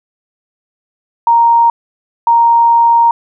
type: tone pair in turn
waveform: sine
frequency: 932.3 / 932.3 Hz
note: A#5 / A#5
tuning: 0 / 0 cents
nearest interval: unison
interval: 0 cents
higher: neither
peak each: -5 dBFS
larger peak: neither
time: 1.27-1.7 / 2.27-3.11 s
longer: second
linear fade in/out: 2 ms
effects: none